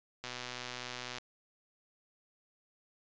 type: click train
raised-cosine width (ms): 0.2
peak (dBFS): -23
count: 118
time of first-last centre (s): 0.24-1.184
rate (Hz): 124
effects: resampled to 16000 Hz